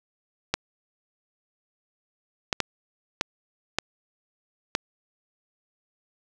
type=clicks; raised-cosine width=0.2 ms; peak=-5 dBFS; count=6; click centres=0.54 / 2.528 / 2.603 / 3.211 / 3.786 / 4.751 s; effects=none